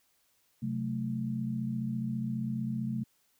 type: chord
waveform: sine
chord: F# diminished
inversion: second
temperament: equal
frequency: 130.81 / 185 / 220 Hz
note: C3 / F#3 / A3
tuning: 0 / 0 / 0 cents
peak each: -35 / -39 / -33 dBFS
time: 0.62-3.04 s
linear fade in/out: 10 ms
effects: white hiss -71 dBFS RMS until 3.39 s